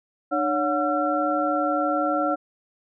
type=tone cluster; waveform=sine; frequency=300.2 / 563 / 726 / 1356 Hz; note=D4 / C#5 / F#5 / E6; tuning=+38 / +27 / -33 / +49 cents; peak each=-26 dBFS; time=0.31-2.36 s; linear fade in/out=20 ms; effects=none